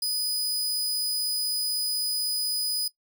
sawtooth tone, 4978 Hz, D#8, in tune, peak -22 dBFS, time 0.02-2.88 s, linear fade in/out 5 ms, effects noise-tail reverb RT60 0.1 s tail -19 dB re dry

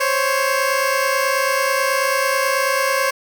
15% pulse tone pair together, 525.2 / 554.4 Hz, C5 / C#5, +6 / 0 cents, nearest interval minor second, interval 94 cents, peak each -13 dBFS, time 0-3.11 s, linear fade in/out 10 ms, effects none

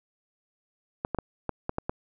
clicks, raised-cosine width 1 ms, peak -14 dBFS, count 7, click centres 1.049 / 1.147 / 1.187 / 1.493 / 1.694 / 1.784 / 1.895 s, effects none

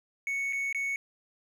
triangle tone with dropouts, 2217 Hz, C#7, in tune, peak -27 dBFS, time 0.27-0.96 s, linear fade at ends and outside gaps 1 ms, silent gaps 0.526-0.531 / 0.727-0.747 s, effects none

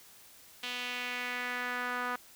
sawtooth tone with band-pass filter sweep, 246.9 Hz, B3, in tune, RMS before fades -36 dBFS, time 0.63-2.16 s, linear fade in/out 5 ms, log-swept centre 3100 to 1300 Hz, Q 2.3, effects white hiss -56 dBFS RMS until 2.35 s

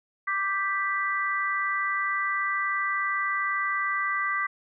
sine chord, G major, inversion second, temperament equal, 1174.7 / 1568 / 1975.5 Hz, D6 / G6 / B6, 0 / 0 / 0 cents, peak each -28 / -32 / -28 dBFS, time 0.27-4.47 s, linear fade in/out 10 ms, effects none

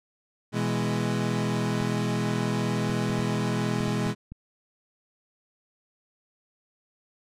30% pulse chord, E major, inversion second, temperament equal, 123.47 / 164.81 / 207.7 Hz, B2 / E3 / G#3, 0 / 0 / 0 cents, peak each -26 / -28 / -26 dBFS, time 0.52-4.15 s, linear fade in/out 50 ms
clicks, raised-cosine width 5 ms, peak -27 dBFS, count 8, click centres 1.812 / 2.898 / 3.101 / 3.192 / 3.805 / 3.88 / 4.065 / 4.32 s
effects low-pass 9000 Hz 12 dB/octave

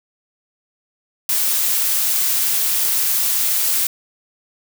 blue noise, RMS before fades -18 dBFS, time 1.29-3.87 s, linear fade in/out 2 ms, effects none

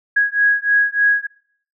sine beating tone pair, 1655 / 1658.3 Hz, G#6 / G#6, -6 / -3 cents, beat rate 3.3 Hz, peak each -16 dBFS, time 0.16-1.27 s, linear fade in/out 10 ms, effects noise-tail reverb RT60 0.6 s tail -22 dB re dry

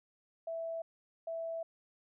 sine tone bursts at uneven times, 659.3 Hz, E5, in tune, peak -36 dBFS, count 2, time 0.47-0.82 / 1.27-1.63 s, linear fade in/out 5 ms, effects none

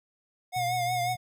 square tone with vibrato, 718 Hz, F5, 48 cents sharp, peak -27 dBFS, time 0.52-1.17 s, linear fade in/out 50 ms, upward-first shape triangle, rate 5.5 Hz, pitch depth 55 cents each way
sine tone, 121.6 Hz, B2, 26 cents flat, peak -36 dBFS, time 0.56-1.16 s, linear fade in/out 5 ms
effects none

